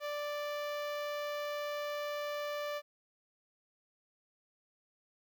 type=tone with notch filter; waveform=sawtooth; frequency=587.3 Hz; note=D5; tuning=in tune; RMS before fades=-38 dBFS; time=0-2.82 s; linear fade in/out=50 ms; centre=8900 Hz; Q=0.57; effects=12-bit